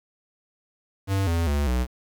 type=tone with pitch steps; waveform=square; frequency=97.4 / 83.82 / 72.13 / 62.07 Hz; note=G2 / E2 / D2 / B1; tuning=-11 / +29 / -31 / +9 cents; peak=-22 dBFS; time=1.07-1.87 s; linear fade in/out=50 ms; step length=200 ms; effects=8-bit